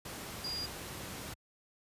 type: tone in noise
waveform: sine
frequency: 4836 Hz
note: D8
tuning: 50 cents sharp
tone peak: -36 dBFS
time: 0.44-0.66 s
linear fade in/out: 5 ms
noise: pink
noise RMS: -43 dBFS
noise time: 0.05-1.34 s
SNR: +4 dB
effects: high-pass 60 Hz 12 dB/octave + resampled to 32000 Hz

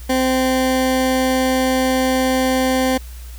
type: tone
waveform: 20% pulse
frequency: 259.5 Hz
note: C4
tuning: 14 cents flat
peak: -10 dBFS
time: 0.09-2.98 s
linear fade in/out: 10 ms
effects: added 60 Hz sine -31 dBFS peak until 3.38 s + white hiss -44 dBFS RMS until 3.38 s

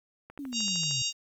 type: click train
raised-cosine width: 0.5 ms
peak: -31 dBFS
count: 9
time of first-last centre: 0.3-0.911 s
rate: 13.1 Hz
type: exponential sweep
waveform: sine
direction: down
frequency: 293.7 to 122.8 Hz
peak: -35 dBFS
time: 0.39-1.02 s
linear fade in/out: 0 ms
type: harmonic tone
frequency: 935 Hz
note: A#5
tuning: 5 cents sharp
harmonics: 3 / 4 / 5 / 6 / 7 / 8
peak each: -33 / -34 / -35 / -36 / -36 / -37 dBFS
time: 0.52-1.13 s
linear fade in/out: 50 ms
effects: 10-bit

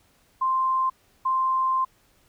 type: tone pair in turn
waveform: sine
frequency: 1046.5 / 1046.5 Hz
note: C6 / C6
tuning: 0 / 0 cents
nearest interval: unison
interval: 0 cents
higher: neither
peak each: -20 / -20 dBFS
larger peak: neither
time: 0.41-0.9 / 1.25-1.85 s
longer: second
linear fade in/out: 10 ms
effects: pink hiss -62 dBFS RMS until 2.28 s

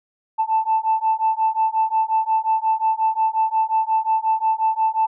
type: beating tone pair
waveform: sine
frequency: 880 / 885.6 Hz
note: A5 / A5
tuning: 0 / +11 cents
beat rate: 5.6 Hz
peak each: -19 / -19 dBFS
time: 0.38-5.07 s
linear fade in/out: 20 ms
effects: tanh soft clip ceiling -10 dBFS

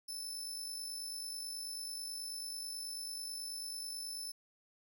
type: tone with amplitude modulation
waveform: 25% pulse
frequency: 5274 Hz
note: E8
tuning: in tune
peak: -34 dBFS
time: 0.08-4.32 s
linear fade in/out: 10 ms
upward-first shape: sine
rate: 49.2 Hz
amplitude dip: 40%
effects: none

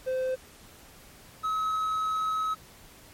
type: tone pair in turn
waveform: triangle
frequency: 517 / 1282.2 Hz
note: C5 / E6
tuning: -21 / -48 cents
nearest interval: octave + major third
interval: 1573 cents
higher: second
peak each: -24 / -24 dBFS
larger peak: neither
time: 0.06-0.36 / 1.43-2.55 s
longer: second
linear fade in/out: 20 ms
effects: pink hiss -52 dBFS RMS until 3.13 s + MP3 64 kbps

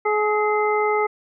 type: harmonic tone with a mistuned harmonic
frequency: 423.4 Hz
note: G#4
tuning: 33 cents sharp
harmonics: 1 / 2 / 3 / 5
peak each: -20 / -23 / -25 / -27 dBFS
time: 0.05-1.07 s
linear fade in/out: 10 ms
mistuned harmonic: 5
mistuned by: -37 cents
effects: none

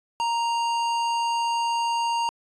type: tone with hard clipping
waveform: sine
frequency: 932.3 Hz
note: A#5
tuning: in tune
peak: -24 dBFS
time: 0.2-2.29 s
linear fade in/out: 0 ms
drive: 14 dB
effects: resampled to 22050 Hz

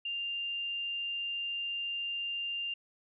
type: tone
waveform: sine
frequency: 2794 Hz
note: F7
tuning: in tune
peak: -33 dBFS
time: 0.05-2.74 s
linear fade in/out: 5 ms
effects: none

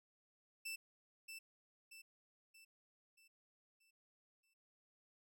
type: tone with echo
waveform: sawtooth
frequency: 2658 Hz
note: E7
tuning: 14 cents sharp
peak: -40 dBFS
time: 0.65-0.76 s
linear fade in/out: 10 ms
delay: 630 ms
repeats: 6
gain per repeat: -6 dB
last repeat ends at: 4.54 s
effects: none

